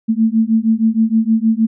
sine beating tone pair, 220 / 226.4 Hz, A3 / A3, 0 / +50 cents, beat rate 6.4 Hz, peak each -14 dBFS, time 0.08-1.67 s, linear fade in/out 20 ms, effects none

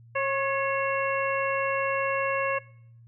harmonic tone with a mistuned harmonic, 545 Hz, C#5, 29 cents flat, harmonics 1 / 2 / 3 / 4 / 5, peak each -27 / -30 / -32 / -33 / -34 dBFS, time 0.15-2.59 s, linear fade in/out 10 ms, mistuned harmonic 3, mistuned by +43 cents, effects noise-tail reverb RT60 0.7 s tail -23 dB re dry + added 116 Hz sine -49 dBFS peak until 3.07 s

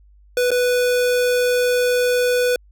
square tone with dropouts, 493.9 Hz, B4, in tune, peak -16 dBFS, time 0.37-2.56 s, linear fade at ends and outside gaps 2 ms, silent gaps 0.506-0.515 s, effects added 50 Hz sine -47 dBFS peak until 2.71 s

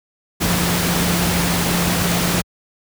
sine tone in noise, 174.61 Hz, F3, in tune, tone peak -20 dBFS, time 0.4-2.42 s, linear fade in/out 20 ms, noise pink, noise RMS -19 dBFS, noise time 0.4-2.42 s, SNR -4 dB, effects high-pass 60 Hz 12 dB/octave

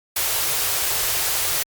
white band-stop noise, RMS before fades -22 dBFS, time 0.16-1.63 s, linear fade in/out 5 ms, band 150 to 340 Hz, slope 48 dB/octave, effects Opus 48 kbps

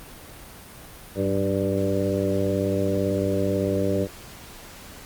harmonic tone with a mistuned harmonic, 98 Hz, G2, in tune, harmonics 1 / 2 / 3 / 4 / 5 / 6, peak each -28 / -28 / -28 / -28 / -28 / -28 dBFS, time 1.15-4.08 s, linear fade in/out 50 ms, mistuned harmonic 2, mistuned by -43 cents, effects pink hiss -43 dBFS RMS until 5.05 s + Opus 32 kbps

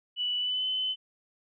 sine tone with pitch glide, 2960 to 3036 Hz, F#7 to F#7, 0 to +44 cents, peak -27 dBFS, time 0.16-0.96 s, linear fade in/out 50 ms, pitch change +44 cents, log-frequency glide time 0.38-0.65 s, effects none

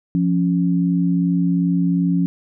sine tone pair together, 174.81 / 277.5 Hz, F3 / C#4, +2 / +2 cents, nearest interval minor sixth, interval 800 cents, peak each -16 / -20 dBFS, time 0.15-2.26 s, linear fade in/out 0 ms, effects none

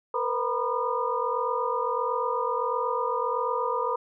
sine tone cluster, 462.5 / 504 / 952 / 1000 / 1216 Hz, A#4 / B4 / A#5 / B5 / D#6, -14 / +35 / +36 / +21 / -40 cents, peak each -31 dBFS, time 0.14-3.96 s, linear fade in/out 5 ms, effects none

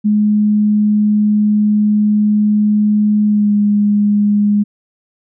sine tone with pitch glide, 210 to 206.4 Hz, G#3 to G#3, +19 to -10 cents, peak -9 dBFS, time 0.04-4.64 s, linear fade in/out 20 ms, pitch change -29 cents, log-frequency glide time 3.26-3.52 s, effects none

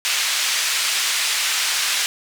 pink band-pass noise, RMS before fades -21 dBFS, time 0.05-2.06 s, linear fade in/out 0 ms, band 2100 to 8400 Hz, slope 12 dB/octave, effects none

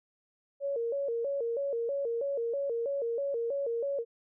sine tone with vibrato, 510 Hz, C5, 44 cents flat, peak -29 dBFS, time 0.6-4.05 s, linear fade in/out 50 ms, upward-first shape square, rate 3.1 Hz, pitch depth 160 cents each way, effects none

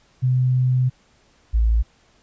sine tone pair in turn, 127.4 / 55.9 Hz, C3 / A1, -46 / +28 cents, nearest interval octave + major second, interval 1426 cents, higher first, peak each -15 / -14 dBFS, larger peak second, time 0.22-0.9 / 1.53-1.83 s, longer first, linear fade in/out 20 ms, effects pink hiss -58 dBFS RMS until 2.22 s + resampled to 16000 Hz

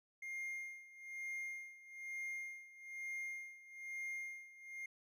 triangle tone with tremolo, 2120 Hz, C7, 22 cents sharp, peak -39 dBFS, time 0.22-4.86 s, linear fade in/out 5 ms, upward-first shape sine, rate 1.1 Hz, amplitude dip 85%, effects none

